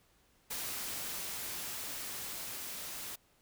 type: noise with level ramp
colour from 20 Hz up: white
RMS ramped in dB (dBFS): -39 to -43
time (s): 0.5-3.16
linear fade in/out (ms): 10
effects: pink hiss -69 dBFS RMS until 3.41 s